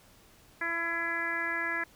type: harmonic tone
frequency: 335.9 Hz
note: E4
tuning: 33 cents sharp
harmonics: 1 / 2 / 3 / 4 / 5 / 6 / 7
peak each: -42 / -43 / -40 / -40 / -32 / -35 / -44 dBFS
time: 0.61-1.84 s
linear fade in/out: 5 ms
effects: pink hiss -59 dBFS RMS until 1.95 s